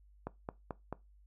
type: click train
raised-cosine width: 1 ms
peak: -24 dBFS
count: 4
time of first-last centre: 0.27-0.926 s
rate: 4.57 Hz
effects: noise-tail reverb RT60 0.2 s tail -19 dB re dry + added 50 Hz sine -59 dBFS peak until 1.26 s